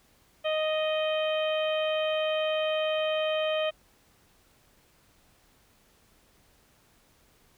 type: harmonic tone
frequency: 622.3 Hz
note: D#5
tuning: in tune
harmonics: 1 / 2 / 3 / 4 / 5 / 6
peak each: -26 / -37 / -40 / -37 / -35 / -48 dBFS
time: 0.44-3.71 s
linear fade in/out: 20 ms
effects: pink hiss -63 dBFS RMS until 7.57 s